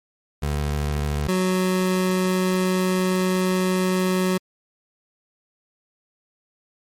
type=tone pair in turn; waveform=25% pulse; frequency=73.42 / 185.01 Hz; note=D2 / F#3; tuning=0 / 0 cents; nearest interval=octave + major third; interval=1600 cents; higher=second; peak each=-18 / -15 dBFS; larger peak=second; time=0.42-1.28 / 1.28-4.38 s; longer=second; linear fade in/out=10 ms; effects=MP3 64 kbps